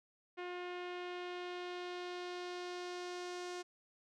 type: tone with low-pass filter sweep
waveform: sawtooth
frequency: 357 Hz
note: F4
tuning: 38 cents sharp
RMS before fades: -44 dBFS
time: 0.37-3.63 s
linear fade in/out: 20 ms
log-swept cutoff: 2500 to 6400 Hz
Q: 1.5
effects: none